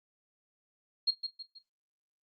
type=tone with echo; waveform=sine; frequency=4252 Hz; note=C8; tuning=27 cents sharp; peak=-23 dBFS; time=1.07-1.11 s; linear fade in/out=10 ms; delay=160 ms; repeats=3; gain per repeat=-8 dB; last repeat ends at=1.59 s; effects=noise-tail reverb RT60 0.2 s tail -18 dB re dry + Opus 48 kbps